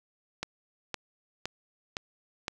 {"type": "click train", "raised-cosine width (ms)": 0.2, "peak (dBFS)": -15, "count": 5, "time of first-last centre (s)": [0.43, 2.481], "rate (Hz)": 1.95, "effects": []}